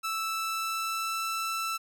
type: tone with pitch glide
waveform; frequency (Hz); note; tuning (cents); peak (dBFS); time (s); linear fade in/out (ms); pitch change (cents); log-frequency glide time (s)
sawtooth; 1318 to 1327.9; E6 to E6; -1 to +12; -26; 0.03-1.78; 20; +13; 0.23-1.26
effects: none